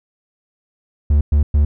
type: tone bursts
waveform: triangle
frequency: 73.3 Hz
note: D2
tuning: 3 cents flat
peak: -8 dBFS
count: 3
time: 1.1-1.65 s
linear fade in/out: 5 ms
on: 110 ms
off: 110 ms
effects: none